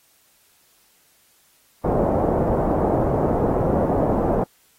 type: low-pass noise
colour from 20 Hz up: white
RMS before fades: -20 dBFS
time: 1.84-4.44 s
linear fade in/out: 5 ms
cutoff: 710 Hz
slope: 24 dB/octave
effects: white hiss -59 dBFS RMS until 4.78 s + AAC 48 kbps